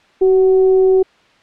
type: tone with frequency modulation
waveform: sine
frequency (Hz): 378.1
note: F#4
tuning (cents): +38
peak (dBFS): -8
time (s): 0.21-1.03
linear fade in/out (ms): 10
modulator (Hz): 369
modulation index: 0.21
effects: white hiss -51 dBFS RMS until 1.42 s + low-pass 3000 Hz 12 dB/octave